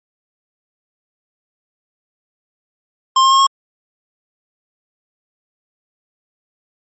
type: tone with pitch steps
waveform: square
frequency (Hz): 1057 / 1066.8 / 1076.7 / 1086.7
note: C6 / C6 / C6 / C#6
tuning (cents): +17 / +33 / +49 / -35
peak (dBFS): -9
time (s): 3.16-3.468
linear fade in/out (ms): 5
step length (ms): 77
effects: MP3 32 kbps